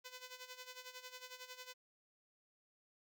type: tone with tremolo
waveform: 5% pulse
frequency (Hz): 505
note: B4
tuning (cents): +39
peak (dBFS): -36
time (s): 0.04-1.74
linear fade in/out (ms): 20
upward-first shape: sine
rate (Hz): 11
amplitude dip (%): 75
effects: none